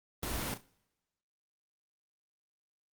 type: noise with echo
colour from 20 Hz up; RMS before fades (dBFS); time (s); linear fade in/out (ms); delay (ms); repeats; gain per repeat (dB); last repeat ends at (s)
pink; -36; 0.23-0.54; 0; 34; 3; -11; 0.642
effects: noise-tail reverb RT60 1.0 s tail -25 dB re dry + Opus 24 kbps